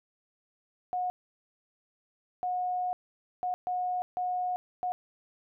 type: tone bursts at uneven times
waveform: sine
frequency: 726 Hz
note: F#5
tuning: 33 cents flat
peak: -28 dBFS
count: 6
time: 0.93-1.1 / 2.43-2.93 / 3.43-3.54 / 3.67-4.02 / 4.17-4.56 / 4.83-4.92 s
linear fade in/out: 0 ms
effects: none